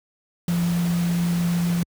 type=tone in noise; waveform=sine; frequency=172.6 Hz; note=F3; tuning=20 cents flat; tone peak=-19 dBFS; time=0.48-1.83 s; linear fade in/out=2 ms; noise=pink; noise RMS=-34 dBFS; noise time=0.48-1.83 s; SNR=+12 dB; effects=high-pass 60 Hz 12 dB/octave

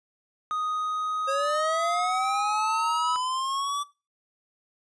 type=tone with pitch glide; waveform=triangle; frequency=1245 to 1285.2 Hz; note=D#6 to E6; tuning=+1 to -44 cents; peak=-24 dBFS; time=0.51-3.16 s; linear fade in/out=0 ms; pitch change=+55 cents; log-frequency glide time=0.64-3.02 s
type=linear sweep; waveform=square; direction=up; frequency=536 to 1161 Hz; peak=-27 dBFS; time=1.27-3.84 s; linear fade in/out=20 ms
effects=noise-tail reverb RT60 0.3 s tail -21 dB re dry + resampled to 22050 Hz

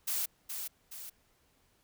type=noise with echo; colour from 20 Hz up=blue; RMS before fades=-33 dBFS; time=0.07-0.26 s; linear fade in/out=10 ms; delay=420 ms; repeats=2; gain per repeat=-6 dB; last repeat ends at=1.1 s; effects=pink hiss -70 dBFS RMS until 1.83 s

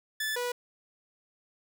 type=tone pair in turn; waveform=sawtooth; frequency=1742 / 488.8 Hz; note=A6 / B4; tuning=-18 / -18 cents; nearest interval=octave + minor seventh; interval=2200 cents; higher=first; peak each=-26 dBFS; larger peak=neither; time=0.2-0.36 / 0.36-0.52 s; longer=neither; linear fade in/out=5 ms; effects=none

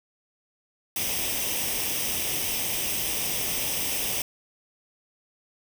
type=noise with comb filter; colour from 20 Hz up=white; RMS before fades=-28 dBFS; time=0.96-4.22 s; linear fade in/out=2 ms; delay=0.35 ms; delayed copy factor=+0.65; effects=none

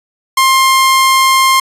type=tone; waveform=sawtooth; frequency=1059 Hz; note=C6; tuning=21 cents sharp; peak=-3 dBFS; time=0.37-1.6 s; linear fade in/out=5 ms; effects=resampled to 32000 Hz

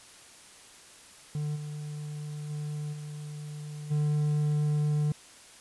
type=tone with level steps; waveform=triangle; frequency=149.3 Hz; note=D3; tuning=29 cents sharp; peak=-27 / -33 / -30 / -35 / -22 dBFS; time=1.35-5.12 s; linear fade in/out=2 ms; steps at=1.55 / 2.49 / 2.92 / 3.9 s; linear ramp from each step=20 ms; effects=white hiss -52 dBFS RMS until 5.6 s + resampled to 24000 Hz

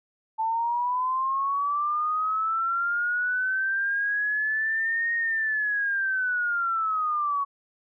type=linear two-way sweep; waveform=sine; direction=up then down; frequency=880 to 1864.7 to 1112 Hz; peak=-23 dBFS; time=0.38-7.45 s; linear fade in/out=20 ms; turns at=5.14 s; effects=none

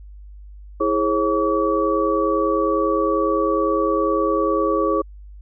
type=tone cluster; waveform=sine; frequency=327.8 / 417.7 / 540 / 1141 Hz; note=E4 / G#4 / C#5 / C#6; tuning=-10 / +10 / -45 / +50 cents; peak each=-22 dBFS; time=0.8-5.02 s; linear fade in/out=10 ms; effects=added 50 Hz sine -37 dBFS peak until 5.41 s

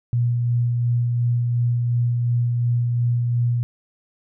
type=tone with tremolo; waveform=sine; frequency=120.1 Hz; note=B2; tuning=48 cents flat; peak=-16 dBFS; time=0.13-3.63 s; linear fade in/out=0 ms; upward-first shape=sine; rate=2.8 Hz; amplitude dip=25%; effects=none

